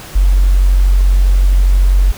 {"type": "tone", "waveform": "sine", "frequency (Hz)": 46.18, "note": "F#1", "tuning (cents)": -3, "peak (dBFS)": -6, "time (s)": [0.15, 2.12], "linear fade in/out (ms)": 10, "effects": ["pink hiss -32 dBFS RMS until 2.17 s"]}